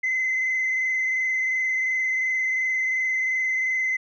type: tone with frequency modulation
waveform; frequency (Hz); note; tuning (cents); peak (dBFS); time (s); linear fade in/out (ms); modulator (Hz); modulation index
sine; 2050; C7; -36; -20; 0.03-3.97; 10; 22.8; 1.5
effects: tanh soft clip ceiling -18 dBFS